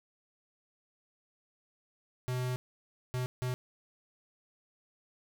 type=tone bursts at uneven times; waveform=square; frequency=126.2 Hz; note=B2; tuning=38 cents sharp; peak=-32 dBFS; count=3; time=2.28-2.56 / 3.14-3.26 / 3.42-3.54 s; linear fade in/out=0 ms; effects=none